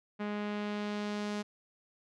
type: tone with low-pass filter sweep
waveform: sawtooth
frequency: 207.7 Hz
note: G#3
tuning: in tune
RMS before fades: -36 dBFS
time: 0.19-1.43 s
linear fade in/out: 20 ms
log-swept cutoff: 2300 to 6200 Hz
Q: 1
effects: none